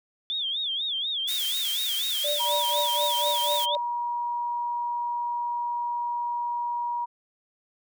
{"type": "tone with vibrato", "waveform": "sine", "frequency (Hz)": 3439, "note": "A7", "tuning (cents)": -40, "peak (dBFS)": -26, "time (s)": [0.3, 3.75], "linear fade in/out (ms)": 0, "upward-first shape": "sine", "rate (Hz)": 4.1, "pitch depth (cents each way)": 160}
{"type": "high-pass noise", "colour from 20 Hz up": "white", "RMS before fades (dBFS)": -33, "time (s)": [1.27, 3.66], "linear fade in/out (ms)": 20, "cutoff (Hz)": 2100, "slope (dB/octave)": 12}
{"type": "tone with tremolo", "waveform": "sine", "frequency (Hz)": 587.3, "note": "D5", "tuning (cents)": 0, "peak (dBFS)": -25, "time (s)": [2.24, 3.77], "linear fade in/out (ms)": 5, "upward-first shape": "triangle", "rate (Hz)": 4.1, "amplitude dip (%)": 100}
{"type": "tone", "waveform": "sine", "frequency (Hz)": 956, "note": "A#5", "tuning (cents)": 43, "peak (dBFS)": -26, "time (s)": [2.39, 7.06], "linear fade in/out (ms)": 20}
{"effects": []}